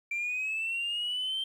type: linear sweep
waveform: sine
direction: up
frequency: 2349 to 3149 Hz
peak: -28 dBFS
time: 0.11-1.44 s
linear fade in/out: 5 ms
effects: tanh soft clip ceiling -27 dBFS + 10-bit